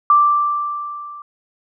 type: tone with level ramp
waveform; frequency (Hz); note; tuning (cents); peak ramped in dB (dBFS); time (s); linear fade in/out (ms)
sine; 1174.7; D6; 0; -7 to -32; 0.1-1.22; 2
effects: none